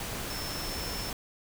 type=tone in noise; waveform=sine; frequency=5330 Hz; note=E8; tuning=18 cents sharp; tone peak=-39 dBFS; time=0.3-1.1 s; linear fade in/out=2 ms; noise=pink; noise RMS=-36 dBFS; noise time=0-1.13 s; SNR=-6 dB; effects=none